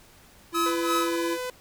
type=tone; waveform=square; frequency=338.6 Hz; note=E4; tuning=46 cents sharp; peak=-27 dBFS; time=0.52-1.38 s; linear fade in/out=50 ms
type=tone with tremolo; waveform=45% pulse; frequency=1282 Hz; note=E6; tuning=49 cents flat; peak=-23 dBFS; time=0.54-1.16 s; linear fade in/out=10 ms; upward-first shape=sine; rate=3 Hz; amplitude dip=95%
type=tone with pitch glide; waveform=sawtooth; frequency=499.3 to 502.2 Hz; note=B4 to B4; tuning=+19 to +29 cents; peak=-26 dBFS; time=0.66-1.5 s; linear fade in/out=2 ms; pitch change=+10 cents; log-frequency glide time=1.23-1.38 s
effects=pink hiss -54 dBFS RMS until 1.6 s